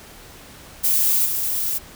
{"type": "noise with level steps", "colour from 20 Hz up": "violet", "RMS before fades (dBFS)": [-18, -23], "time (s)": [0.83, 1.79], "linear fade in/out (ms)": 20, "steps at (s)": 1.25, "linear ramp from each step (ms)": 10, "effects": ["pink hiss -43 dBFS RMS until 1.95 s"]}